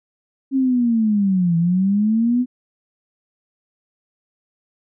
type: linear two-way sweep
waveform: sine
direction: down then up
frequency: 272.7 to 165.1 to 253.4 Hz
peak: -14 dBFS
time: 0.51-2.46 s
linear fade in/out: 50 ms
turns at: 1.57 s
effects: none